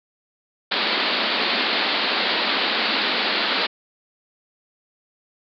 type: band-pass noise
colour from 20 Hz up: white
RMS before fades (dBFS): -22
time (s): 0.71-3.67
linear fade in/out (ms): 10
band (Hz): 190 to 4600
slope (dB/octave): 96
effects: none